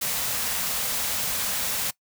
white band-stop noise, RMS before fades -27 dBFS, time 0.01-1.91 s, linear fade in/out 10 ms, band 280 to 420 Hz, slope 96 dB/octave, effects noise-tail reverb RT60 0.1 s tail -21 dB re dry

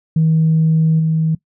sine tone with level steps, 159.7 Hz, D#3, 45 cents sharp, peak -9 / -12 dBFS, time 0.16-1.35 s, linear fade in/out 5 ms, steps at 0.99 s, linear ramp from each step 10 ms, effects noise-tail reverb RT60 0.1 s tail -21 dB re dry + tanh soft clip ceiling -6 dBFS

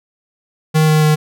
square tone with pitch steps, 156.1 / 154.66 / 153.24 Hz, D#3 / D#3 / D#3, +6 / -10 / -26 cents, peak -10 dBFS, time 0.74-1.16 s, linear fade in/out 20 ms, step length 140 ms, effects none

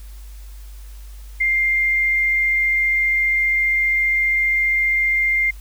sine tone, 2105 Hz, C7, 10 cents sharp, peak -15 dBFS, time 1.4-5.51 s, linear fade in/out 10 ms, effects added 50 Hz sine -34 dBFS peak until 5.6 s + white hiss -50 dBFS RMS until 5.6 s

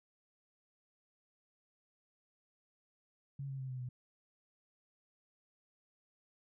sine tone with pitch steps, 138.59 / 135.03 / 131.57 / 128.19 / 124.9 Hz, C#3 / C#3 / C3 / C3 / B2, 0 / -45 / +10 / -35 / +20 cents, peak -39 dBFS, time 3.39-3.89 s, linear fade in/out 5 ms, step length 100 ms, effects none

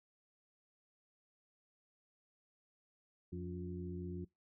harmonic tone with a mistuned harmonic, 88.6 Hz, F2, 25 cents sharp, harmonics 1 / 2 / 3 / 4, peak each -45 / -44 / -51 / -47 dBFS, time 3.32-4.25 s, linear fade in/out 10 ms, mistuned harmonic 3, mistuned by +99 cents, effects noise-tail reverb RT60 0.2 s tail -23 dB re dry

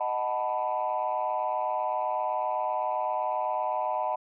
sine chord, B dominant seventh, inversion first, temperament equal, 622.3 / 740 / 880 / 987.8 Hz, D#5 / F#5 / A5 / B5, 0 / 0 / 0 / 0 cents, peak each -31 dBFS, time 0-4.16 s, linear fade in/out 10 ms, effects tanh soft clip ceiling -19 dBFS

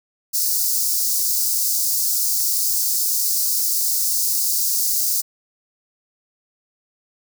white high-pass noise, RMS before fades -20 dBFS, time 0.33-5.22 s, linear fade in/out 20 ms, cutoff 4600 Hz, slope 48 dB/octave, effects none

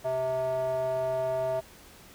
square tone with band-pass filter, 130 Hz, C3, 11 cents flat, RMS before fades -29 dBFS, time 0.04-1.61 s, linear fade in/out 20 ms, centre 690 Hz, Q 7, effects pink hiss -52 dBFS RMS until 2.14 s

